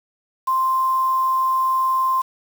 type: tone with quantisation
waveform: sine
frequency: 1046.5 Hz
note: C6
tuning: in tune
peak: -16 dBFS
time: 0.47-2.22 s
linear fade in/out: 10 ms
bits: 6
effects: none